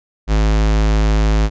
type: tone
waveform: square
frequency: 53.1 Hz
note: G#1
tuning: 39 cents sharp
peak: -12 dBFS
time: 0.27-1.5 s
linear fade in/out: 50 ms
effects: resampled to 16000 Hz